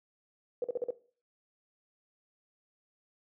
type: tone bursts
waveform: sine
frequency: 487.3 Hz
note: B4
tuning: 23 cents flat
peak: -28 dBFS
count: 5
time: 0.62-0.906 s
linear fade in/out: 2 ms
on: 22 ms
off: 44 ms
effects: noise-tail reverb RT60 0.4 s tail -17 dB re dry